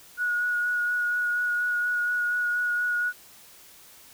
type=tone with vibrato; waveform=sine; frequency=1454 Hz; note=F#6; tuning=31 cents flat; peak=-23 dBFS; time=0.17-3.13 s; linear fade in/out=50 ms; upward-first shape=sine; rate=4.2 Hz; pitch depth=14 cents each way; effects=white hiss -51 dBFS RMS until 4.13 s